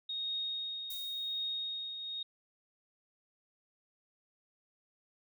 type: tone with tremolo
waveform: sine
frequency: 3729 Hz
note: A#7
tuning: in tune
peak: -33 dBFS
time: 0.09-2.23 s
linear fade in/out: 5 ms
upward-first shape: triangle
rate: 0.93 Hz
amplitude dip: 55%
type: noise with exponential decay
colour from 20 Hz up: violet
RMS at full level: -43 dBFS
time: 0.9-1.64 s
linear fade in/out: 5 ms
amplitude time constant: 160 ms
effects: none